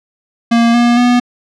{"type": "tone with pitch steps", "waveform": "square", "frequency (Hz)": [233.1, 238.7, 244.4], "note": ["A#3", "A#3", "B3"], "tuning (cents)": [0, 41, -18], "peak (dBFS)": -8, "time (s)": [0.51, 1.2], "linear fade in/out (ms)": 10, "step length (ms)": 230, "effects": ["low-pass 5000 Hz 12 dB/octave"]}